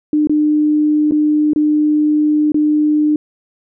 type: tone with dropouts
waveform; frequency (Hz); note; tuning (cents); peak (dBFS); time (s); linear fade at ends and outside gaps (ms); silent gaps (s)
sine; 301.5; D4; +46; -10; 0.13-3.16; 2; 0.272-0.295 / 1.111-1.12 / 1.534-1.56 / 2.52-2.544
effects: none